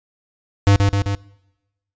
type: tone with echo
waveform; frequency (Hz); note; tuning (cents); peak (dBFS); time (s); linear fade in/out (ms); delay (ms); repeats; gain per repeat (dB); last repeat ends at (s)
square; 100; G2; +35; -10; 0.67-0.76; 0; 130; 3; -3; 1.15
effects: noise-tail reverb RT60 1.0 s tail -24 dB re dry + resampled to 16000 Hz